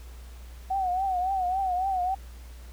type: tone with vibrato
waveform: sine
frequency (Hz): 748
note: F#5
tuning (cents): +19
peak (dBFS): -24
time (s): 0.7-2.15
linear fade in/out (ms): 10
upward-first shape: triangle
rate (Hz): 3.6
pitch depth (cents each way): 100
effects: added 60 Hz sine -41 dBFS peak until 2.72 s + pink hiss -54 dBFS RMS until 2.72 s